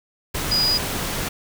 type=tone in noise; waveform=sine; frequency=4918 Hz; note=D#8; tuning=21 cents flat; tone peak=-17 dBFS; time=0.51-0.78 s; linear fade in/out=10 ms; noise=pink; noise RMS=-26 dBFS; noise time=0.34-1.29 s; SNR=+6 dB; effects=none